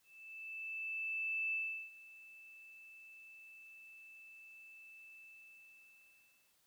sine tone with ADSR envelope, 2637 Hz, E7, in tune, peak -34 dBFS, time 0.03-6.56 s, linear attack 1500 ms, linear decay 370 ms, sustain -20 dB, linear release 1400 ms, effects white hiss -74 dBFS RMS until 6.66 s

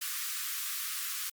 white high-pass noise, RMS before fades -36 dBFS, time 0.01-1.3 s, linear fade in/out 10 ms, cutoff 1100 Hz, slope 96 dB/octave, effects Opus 48 kbps

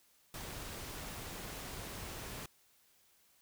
pink noise, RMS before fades -45 dBFS, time 0.34-2.46 s, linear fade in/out 2 ms, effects white hiss -69 dBFS RMS until 3.41 s

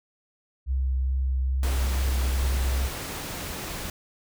sine tone with vibrato, 65.41 Hz, C2, in tune, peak -22 dBFS, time 0.66-2.9 s, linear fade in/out 50 ms, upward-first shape triangle, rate 2.4 Hz, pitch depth 16 cents each way
pink noise, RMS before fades -34 dBFS, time 1.63-3.9 s, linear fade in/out 2 ms
effects none

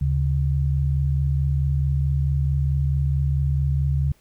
sine tone pair together, 74.01 / 138.59 Hz, D2 / C#3, +14 / 0 cents, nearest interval major seventh, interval 1086 cents, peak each -21 dBFS, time 0.01-4.12 s, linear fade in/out 5 ms, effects pink hiss -60 dBFS RMS until 4.2 s

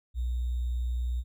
sine tone with sample-and-hold, 60.8 Hz, B1, 26 cents flat, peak -27 dBFS, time 0.14-1.24 s, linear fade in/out 50 ms, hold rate 3675 Hz, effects none

